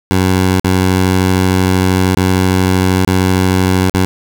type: tone with dropouts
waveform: 15% pulse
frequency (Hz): 93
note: F#2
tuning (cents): +9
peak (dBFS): -3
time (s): 0.11-4.05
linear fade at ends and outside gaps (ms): 0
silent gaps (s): 0.597-0.645 / 2.149-2.171 / 3.049-3.074 / 3.896-3.94
effects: 7-bit